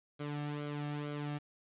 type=tone with flanger; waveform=sawtooth; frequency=146.83 Hz; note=D3; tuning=in tune; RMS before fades=-39 dBFS; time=0.19-1.39 s; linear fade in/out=20 ms; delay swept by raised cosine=1.1 to 2.05 ms; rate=2.2 Hz; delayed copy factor=-0.7; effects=resampled to 8000 Hz + 10-bit